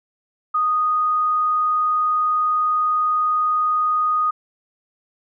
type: tone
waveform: sine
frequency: 1240 Hz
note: D#6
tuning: 6 cents flat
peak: -16 dBFS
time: 0.54-4.31 s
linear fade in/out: 10 ms
effects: none